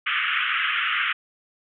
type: band-pass noise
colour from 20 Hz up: pink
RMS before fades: -24 dBFS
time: 0.06-1.13 s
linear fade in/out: 10 ms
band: 1200 to 3200 Hz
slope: 96 dB/octave
effects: none